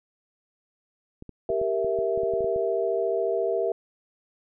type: clicks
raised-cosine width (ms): 3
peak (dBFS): -27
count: 12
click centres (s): 1.224 / 1.293 / 1.502 / 1.615 / 1.846 / 1.989 / 2.176 / 2.234 / 2.337 / 2.407 / 2.444 / 2.561
type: chord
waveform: sine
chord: E diminished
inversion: first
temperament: equal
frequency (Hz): 392 / 466.2 / 659.3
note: G4 / Bb4 / E5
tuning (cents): 0 / 0 / 0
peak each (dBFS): -27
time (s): 1.49-3.72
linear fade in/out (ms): 2
effects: none